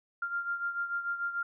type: beating tone pair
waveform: sine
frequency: 1393 / 1399.8 Hz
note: F6 / F6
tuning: -5 / +4 cents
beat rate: 6.8 Hz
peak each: -32 / -38 dBFS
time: 0.22-1.43 s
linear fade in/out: 5 ms
effects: none